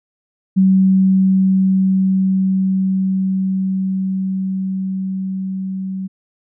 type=tone with level ramp; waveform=sine; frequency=190 Hz; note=F#3; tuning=46 cents sharp; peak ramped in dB=-8 to -21 dBFS; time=0.56-6.08 s; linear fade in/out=20 ms; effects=none